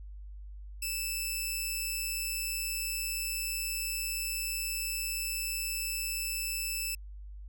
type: tone with amplitude modulation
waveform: 10% pulse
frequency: 2637 Hz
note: E7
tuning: in tune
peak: -22 dBFS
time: 0.82-6.95 s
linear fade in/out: 5 ms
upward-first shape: sine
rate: 182 Hz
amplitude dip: 35%
effects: added 50 Hz sine -42 dBFS peak until 7.48 s